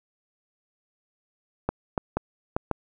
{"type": "clicks", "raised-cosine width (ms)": 1, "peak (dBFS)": -10, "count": 5, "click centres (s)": [1.69, 1.978, 2.17, 2.565, 2.713], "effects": []}